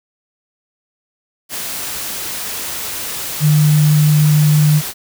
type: tone in noise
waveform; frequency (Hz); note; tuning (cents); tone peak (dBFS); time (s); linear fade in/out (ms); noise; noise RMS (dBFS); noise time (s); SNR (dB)
sine; 151; D3; +48; -8; 3.4-4.82; 50; white; -24; 1.49-4.94; +13
effects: none